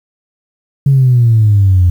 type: exponential sweep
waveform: sine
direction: down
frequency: 141 to 86.8 Hz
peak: -4 dBFS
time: 0.86-1.9 s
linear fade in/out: 5 ms
effects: tanh soft clip ceiling -1 dBFS + 7-bit